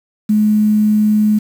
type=tone with quantisation; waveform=sine; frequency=212.4 Hz; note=G#3; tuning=39 cents sharp; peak=-9 dBFS; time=0.29-1.39 s; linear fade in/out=10 ms; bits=6; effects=none